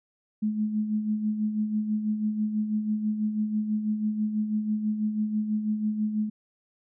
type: tone with tremolo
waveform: sine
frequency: 213.5 Hz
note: G#3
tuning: 48 cents sharp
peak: -22 dBFS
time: 0.42-6.3 s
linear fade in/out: 10 ms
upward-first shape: sine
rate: 6.1 Hz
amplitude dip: 55%
effects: none